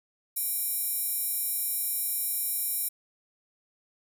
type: tone with high-pass filter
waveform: square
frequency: 784 Hz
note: G5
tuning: in tune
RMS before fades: -30 dBFS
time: 0.36-2.89 s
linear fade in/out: 10 ms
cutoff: 11000 Hz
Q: 2.4
effects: none